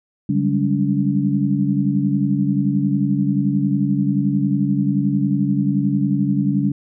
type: tone cluster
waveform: sine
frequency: 141.2 / 191.2 / 202.5 / 285 Hz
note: C#3 / G3 / G#3 / C#4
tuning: +32 / -43 / -43 / +48 cents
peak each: -21 dBFS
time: 0.29-6.72 s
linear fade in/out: 5 ms
effects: none